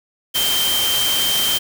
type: tone in noise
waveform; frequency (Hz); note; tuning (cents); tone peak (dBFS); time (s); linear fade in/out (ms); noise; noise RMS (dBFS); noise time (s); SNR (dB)
sine; 3136; G7; 0; -18; 0.34-1.59; 20; white; -21; 0.34-1.59; 0
effects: none